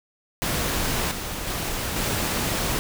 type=noise with level steps; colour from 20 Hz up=pink; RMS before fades=-25 / -31 / -28 / -25 dBFS; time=0.42-2.79 s; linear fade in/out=0 ms; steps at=1.11 / 1.47 / 1.96 s; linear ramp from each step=5 ms; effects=none